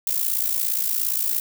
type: noise with amplitude modulation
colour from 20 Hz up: violet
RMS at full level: -20 dBFS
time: 0.07-1.4 s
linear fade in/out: 2 ms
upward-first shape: sine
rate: 57.3 Hz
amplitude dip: 75%
effects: none